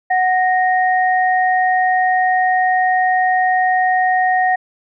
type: tone pair together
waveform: sine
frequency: 740 / 1860 Hz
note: F#5 / A#6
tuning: 0 / -4 cents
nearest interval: octave + major third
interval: 1596 cents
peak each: -13 / -18 dBFS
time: 0.1-4.56 s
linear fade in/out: 10 ms
effects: none